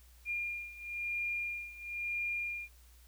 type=beating tone pair; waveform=sine; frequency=2409 / 2410 Hz; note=D7 / D7; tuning=+43 / +44 cents; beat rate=1 Hz; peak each=-37 / -40 dBFS; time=0.25-2.69 s; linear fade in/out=50 ms; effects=added 60 Hz sine -57 dBFS peak until 3.07 s + white hiss -65 dBFS RMS until 3.07 s